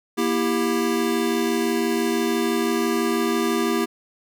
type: chord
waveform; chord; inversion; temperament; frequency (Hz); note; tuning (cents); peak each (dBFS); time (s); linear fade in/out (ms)
square; E diminished; second; just; 237.3 / 329.6 / 395.6; Bb3 / E4 / G4; +31 / 0 / +16; -25; 0.17-3.86; 20
effects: none